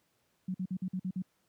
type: tone bursts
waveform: sine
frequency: 185 Hz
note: F#3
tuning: in tune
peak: -31 dBFS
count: 7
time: 0.48-1.221 s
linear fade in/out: 5 ms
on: 63 ms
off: 50 ms
effects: pink hiss -74 dBFS RMS until 1.48 s + high-pass 100 Hz 12 dB/octave